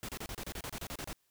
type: noise bursts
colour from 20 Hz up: pink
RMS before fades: -41 dBFS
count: 13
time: 0.03-1.13 s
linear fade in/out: 0 ms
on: 56 ms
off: 31 ms
effects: white hiss -75 dBFS RMS until 1.3 s